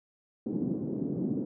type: band-pass noise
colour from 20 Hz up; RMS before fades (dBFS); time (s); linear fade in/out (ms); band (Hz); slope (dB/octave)
white; -32; 0.46-1.45; 5; 160 to 310; 24
effects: none